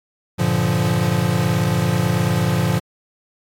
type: chord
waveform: square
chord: G minor seventh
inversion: none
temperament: equal with one note detuned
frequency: 98 / 116.54 / 144.98 / 174.61 Hz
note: G2 / Bb2 / D3 / F3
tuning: 0 / 0 / -22 / 0 cents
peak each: -25 / -22 / -23 / -21 dBFS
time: 0.38-2.8 s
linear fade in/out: 20 ms
effects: AAC 64 kbps